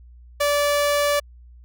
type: tone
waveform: sawtooth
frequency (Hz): 580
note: D5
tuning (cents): -22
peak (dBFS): -14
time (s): 0.4-1.2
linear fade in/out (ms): 10
effects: added 60 Hz sine -43 dBFS peak until 1.64 s